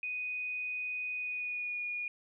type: tone with pitch glide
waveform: sine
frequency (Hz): 2489 to 2443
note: D#7 to D#7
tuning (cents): 0 to -32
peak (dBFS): -34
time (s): 0.03-2.08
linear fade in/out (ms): 2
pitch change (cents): -32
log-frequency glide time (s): 1.15-1.84
effects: none